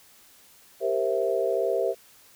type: chord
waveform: sine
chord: C dominant seventh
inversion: second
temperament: equal with one note detuned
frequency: 392 / 466.2 / 528.4 / 659.3 Hz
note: G4 / Bb4 / C5 / E5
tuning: 0 / 0 / +17 / 0 cents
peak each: -28 dBFS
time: 0.8-1.95 s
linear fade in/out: 50 ms
effects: white hiss -55 dBFS RMS until 2.35 s